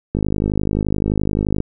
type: click train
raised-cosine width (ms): 3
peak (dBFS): -6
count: 76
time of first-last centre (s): 0.15-1.603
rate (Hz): 51.6
effects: none